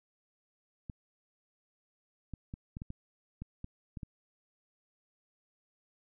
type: clicks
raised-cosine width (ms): 5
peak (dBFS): -28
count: 10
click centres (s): 0.898 / 2.337 / 2.539 / 2.769 / 2.819 / 2.904 / 3.42 / 3.644 / 3.972 / 4.032
effects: none